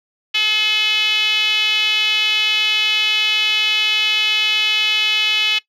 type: tone with band-pass filter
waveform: 5% pulse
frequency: 428.2 Hz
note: A4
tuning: 47 cents flat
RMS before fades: -17 dBFS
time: 0.34-5.59 s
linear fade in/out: 10 ms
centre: 2900 Hz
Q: 4.1
effects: noise-tail reverb RT60 0.1 s tail -19 dB re dry